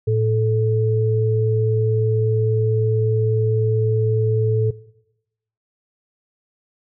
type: tone pair together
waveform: sine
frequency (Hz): 111.9 / 435.6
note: A2 / A4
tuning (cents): +30 / -17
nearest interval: 2 octaves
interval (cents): 2353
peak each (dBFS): -17 / -20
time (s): 0.07-4.71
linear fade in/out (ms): 10
effects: noise-tail reverb RT60 0.9 s tail -20 dB re dry